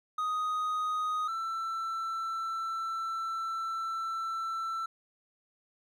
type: tone pair in turn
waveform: triangle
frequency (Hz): 1248 / 1334.8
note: D#6 / E6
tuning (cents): +5 / +21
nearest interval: minor second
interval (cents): 116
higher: second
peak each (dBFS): -27 / -30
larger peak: first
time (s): 0.18-1.28 / 1.28-4.86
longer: second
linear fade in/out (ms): 5
effects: none